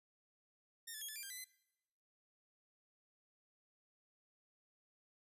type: tone with pitch steps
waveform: 5% pulse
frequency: 1833 / 1734 / 3288 / 1737 / 2386 / 1594 / 1998 / 2033 Hz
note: A#6 / A6 / G#7 / A6 / D7 / G6 / B6 / B6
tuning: -30 / -26 / -18 / -23 / +27 / +28 / +20 / +50 cents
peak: -36 dBFS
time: 0.87-1.446 s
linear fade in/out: 10 ms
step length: 72 ms
effects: noise-tail reverb RT60 0.9 s tail -21 dB re dry + resampled to 32000 Hz